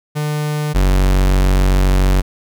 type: tone pair in turn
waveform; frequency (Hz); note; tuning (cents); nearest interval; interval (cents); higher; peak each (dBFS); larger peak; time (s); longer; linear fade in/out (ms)
45% pulse; 150 / 47.02; D3 / F#1; +37 / +29; octave + minor sixth; 2008; first; -17 / -10; second; 0.15-0.74 / 0.74-2.22; second; 20
effects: none